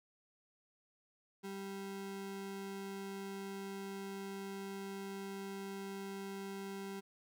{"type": "ring-modulated tone", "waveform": "square", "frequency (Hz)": 293.7, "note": "D4", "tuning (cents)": 0, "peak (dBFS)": -40, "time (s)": [1.43, 7.01], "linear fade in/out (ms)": 20, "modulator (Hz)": 98, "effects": []}